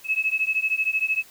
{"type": "beating tone pair", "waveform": "sine", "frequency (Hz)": [2577, 2590], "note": ["E7", "E7"], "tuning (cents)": [-40, -31], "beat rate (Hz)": 13, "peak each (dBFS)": -24, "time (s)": [0.04, 1.24], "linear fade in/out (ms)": 50, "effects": ["white hiss -50 dBFS RMS until 1.3 s"]}